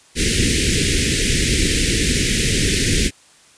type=band-stop noise; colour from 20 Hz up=pink; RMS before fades=-17 dBFS; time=0.15-3.11 s; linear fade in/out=50 ms; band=450 to 1800 Hz; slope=48 dB/octave; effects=white hiss -50 dBFS RMS until 3.57 s + resampled to 22050 Hz